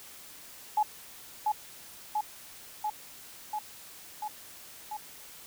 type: tone with echo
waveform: sine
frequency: 848 Hz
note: G#5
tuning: 36 cents sharp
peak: -22 dBFS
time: 0.77-0.83 s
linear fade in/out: 5 ms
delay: 690 ms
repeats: 6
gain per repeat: -2 dB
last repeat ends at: 4.97 s
effects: white hiss -49 dBFS RMS until 5.46 s